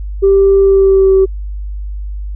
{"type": "tone with pitch glide", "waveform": "sine", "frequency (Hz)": [392, 383.5], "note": ["G4", "G4"], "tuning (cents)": [0, -38], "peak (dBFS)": -4, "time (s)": [0.22, 1.26], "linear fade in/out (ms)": 20, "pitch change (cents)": -38, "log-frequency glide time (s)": [0.61, 1.14], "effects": ["tanh soft clip ceiling -1 dBFS", "added 50 Hz sine -19 dBFS peak until 2.35 s"]}